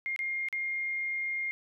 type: tone with dropouts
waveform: sine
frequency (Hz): 2124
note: C7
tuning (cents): +25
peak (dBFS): -30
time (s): 0.06-1.51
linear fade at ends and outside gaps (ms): 0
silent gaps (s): 0.162-0.191 / 0.486-0.527
effects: none